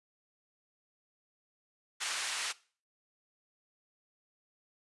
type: band-pass noise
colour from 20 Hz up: pink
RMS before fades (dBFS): -36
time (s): 2-2.53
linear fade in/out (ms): 20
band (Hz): 1500 to 9700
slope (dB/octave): 12
effects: noise-tail reverb RT60 0.4 s tail -20 dB re dry + resampled to 24000 Hz